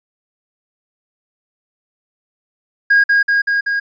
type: tone with echo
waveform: triangle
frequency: 1633 Hz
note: G#6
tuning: 30 cents flat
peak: -5 dBFS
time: 2.9-3.04 s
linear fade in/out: 10 ms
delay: 190 ms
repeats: 4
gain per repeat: -2 dB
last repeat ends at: 3.8 s
effects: tanh soft clip ceiling -3 dBFS + resampled to 16000 Hz